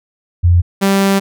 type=tone pair in turn; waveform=sine / sawtooth; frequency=87.31 / 196 Hz; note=F2 / G3; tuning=0 / 0 cents; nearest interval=octave + major second; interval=1400 cents; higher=second; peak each=-6 dBFS; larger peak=neither; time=0.43-0.62 / 0.81-1.2 s; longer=second; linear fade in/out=20 ms; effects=none